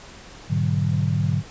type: chord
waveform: sine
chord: G# half-diminished seventh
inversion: none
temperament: equal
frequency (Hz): 103.83 / 123.47 / 146.83 / 185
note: G#2 / B2 / D3 / F#3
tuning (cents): 0 / 0 / 0 / 0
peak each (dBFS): -23 / -28 / -22 / -27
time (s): 0.48-1.43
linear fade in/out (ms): 50
effects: pink hiss -43 dBFS RMS until 1.5 s + resampled to 16000 Hz